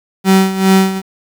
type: tone with tremolo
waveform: 35% pulse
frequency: 191 Hz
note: G3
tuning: 45 cents flat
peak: -4 dBFS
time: 0.24-1.02 s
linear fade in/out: 50 ms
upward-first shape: sine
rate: 2.5 Hz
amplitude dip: 75%
effects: 7-bit